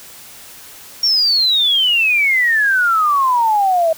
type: exponential sweep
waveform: sine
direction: down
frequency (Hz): 5588 to 634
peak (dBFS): -11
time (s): 1.03-3.93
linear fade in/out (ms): 5
effects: white hiss -38 dBFS RMS until 3.97 s